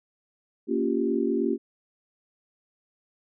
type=chord; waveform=sine; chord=G half-diminished seventh; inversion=first; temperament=equal with one note detuned; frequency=233.1 / 279.6 / 349.2 / 392 Hz; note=Bb3 / Db4 / F4 / G4; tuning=0 / +15 / 0 / 0 cents; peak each=-28 dBFS; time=0.67-1.58 s; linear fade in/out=50 ms; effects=none